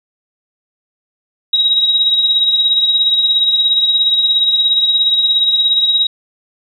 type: tone with tremolo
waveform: sine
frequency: 3819 Hz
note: A#7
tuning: 41 cents sharp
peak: -7 dBFS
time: 1.53-6.07 s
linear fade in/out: 5 ms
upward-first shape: triangle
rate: 17 Hz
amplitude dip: 55%
effects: 8-bit